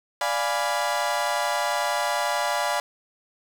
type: chord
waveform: 30% pulse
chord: D diminished seventh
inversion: none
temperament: equal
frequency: 587.3 / 698.5 / 830.6 / 987.8 Hz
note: D5 / F5 / Ab5 / Cb6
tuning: 0 / 0 / 0 / 0 cents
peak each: -26 dBFS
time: 0.21-2.8 s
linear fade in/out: 2 ms
effects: low-pass 11000 Hz 12 dB/octave + 7-bit